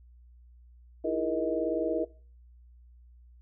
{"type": "tone cluster", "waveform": "sine", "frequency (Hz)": [318.5, 339, 417, 474.2, 631], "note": ["D#4", "E4", "G#4", "A#4", "D#5"], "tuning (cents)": [41, 49, 7, 30, 24], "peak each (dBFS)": [-34, -33, -37, -32, -32], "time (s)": [1.04, 2.05], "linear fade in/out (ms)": 10, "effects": ["noise-tail reverb RT60 0.4 s tail -20 dB re dry", "added 60 Hz sine -52 dBFS peak until 3.41 s"]}